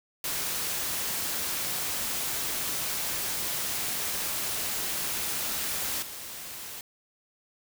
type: noise with level steps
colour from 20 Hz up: white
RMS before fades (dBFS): -31 / -40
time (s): 0.24-6.81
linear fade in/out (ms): 2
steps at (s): 6.02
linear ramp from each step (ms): 5
effects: none